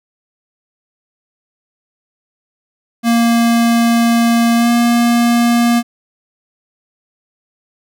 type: tone with pitch glide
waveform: square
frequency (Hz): 233.1 to 236.6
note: A#3 to A#3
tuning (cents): 0 to +26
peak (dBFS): -10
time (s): 3.03-5.83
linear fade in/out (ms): 50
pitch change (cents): +26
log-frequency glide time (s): 4.56-4.7
effects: none